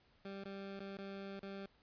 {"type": "tone with dropouts", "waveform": "20% pulse", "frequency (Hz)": 196.4, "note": "G3", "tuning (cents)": 4, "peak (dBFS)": -40, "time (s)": [0.25, 1.66], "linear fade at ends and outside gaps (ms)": 2, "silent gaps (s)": [[0.439, 0.454], [0.793, 0.803], [0.97, 0.986], [1.393, 1.43]], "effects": ["pink hiss -71 dBFS RMS until 1.82 s", "resampled to 11025 Hz"]}